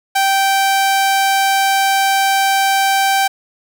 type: tone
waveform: sawtooth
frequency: 780 Hz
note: G5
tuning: 9 cents flat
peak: -8 dBFS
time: 0.15-3.28 s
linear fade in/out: 10 ms
effects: none